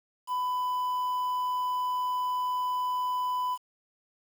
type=tone with quantisation; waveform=triangle; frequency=999 Hz; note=B5; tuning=20 cents sharp; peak=-25 dBFS; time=0.27-3.58 s; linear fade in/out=50 ms; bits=8; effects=none